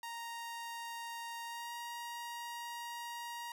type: tone with pitch glide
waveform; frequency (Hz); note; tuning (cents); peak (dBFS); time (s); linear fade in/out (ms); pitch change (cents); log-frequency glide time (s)
sawtooth; 932.3 to 944.8; A#5 to A#5; 0 to +23; -38; 0.03-3.52; 2; +23; 1.45-1.73
effects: none